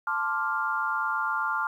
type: chord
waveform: sine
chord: D minor seventh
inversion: second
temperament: equal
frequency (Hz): 880 / 1046.5 / 1174.7 / 1396.9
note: A5 / C6 / D6 / F6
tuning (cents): 0 / 0 / 0 / 0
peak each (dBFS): -32 / -33 / -32 / -28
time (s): 0.07-1.67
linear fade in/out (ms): 2
effects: 10-bit